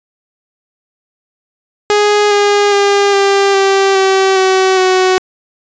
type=tone with pitch steps; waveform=sawtooth; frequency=415.3 / 408.9 / 402.5 / 396.3 / 390.2 / 384.1 / 378.2 / 372.3 Hz; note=G#4 / G#4 / G4 / G4 / G4 / G4 / F#4 / F#4; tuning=0 / -27 / +46 / +19 / -8 / -35 / +38 / +11 cents; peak=-4 dBFS; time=1.9-5.18 s; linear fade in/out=0 ms; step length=410 ms; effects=resampled to 16000 Hz